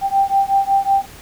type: beating tone pair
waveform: sine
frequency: 784 / 789.4 Hz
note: G5 / G5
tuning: 0 / +12 cents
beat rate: 5.4 Hz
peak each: -16 dBFS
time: 0.01-1.06 s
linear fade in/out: 50 ms
effects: pink hiss -40 dBFS RMS until 1.21 s